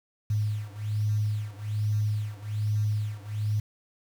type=beating tone pair; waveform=sine; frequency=105.3 / 106.5 Hz; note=G#2 / G#2; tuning=+24 / +44 cents; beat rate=1.2 Hz; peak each=-28 / -29 dBFS; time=0.3-3.6 s; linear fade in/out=5 ms; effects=8-bit